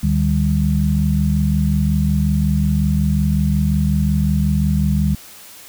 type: tone cluster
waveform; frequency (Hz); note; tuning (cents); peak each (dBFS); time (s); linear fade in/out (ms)
sine; 74.9 / 152.7 / 198.2; D2 / D#3 / G3; +35 / -32 / +19; -18; 0.03-5.15; 5
effects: white hiss -40 dBFS RMS until 5.68 s